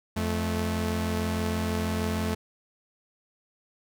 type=tone pair together; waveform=sawtooth; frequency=86.35 / 217.6 Hz; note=F2 / A3; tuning=-19 / -19 cents; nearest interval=octave + major third; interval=1600 cents; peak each=-25 dBFS; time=0.16-2.35 s; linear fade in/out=10 ms; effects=none